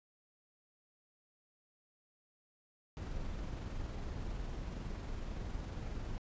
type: noise with amplitude modulation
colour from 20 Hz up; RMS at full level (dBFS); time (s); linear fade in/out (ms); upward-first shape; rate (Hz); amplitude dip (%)
brown; -40; 2.97-6.18; 0; sine; 21.8; 25
effects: resampled to 16000 Hz